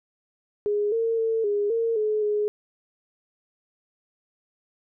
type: tone with pitch steps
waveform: sine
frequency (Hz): 414.1 / 455.8 / 449.5 / 410.3 / 458 / 427.4 / 418.3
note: G#4 / A#4 / A4 / G#4 / A#4 / G#4 / G#4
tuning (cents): -5 / -39 / +37 / -21 / -31 / +50 / +12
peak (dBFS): -21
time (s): 0.66-2.48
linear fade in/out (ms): 0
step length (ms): 260
effects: none